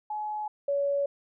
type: tone pair in turn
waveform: sine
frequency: 848 / 564.3 Hz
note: G#5 / C#5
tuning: +36 / +31 cents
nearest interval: perfect fifth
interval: 705 cents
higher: first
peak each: -30 / -24 dBFS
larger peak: second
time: 0.1-0.48 / 0.68-1.06 s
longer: neither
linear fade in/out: 5 ms
effects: none